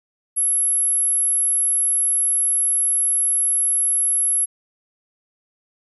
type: tone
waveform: sine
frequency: 11175 Hz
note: F9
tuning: in tune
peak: -16 dBFS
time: 0.36-4.46 s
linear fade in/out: 20 ms
effects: none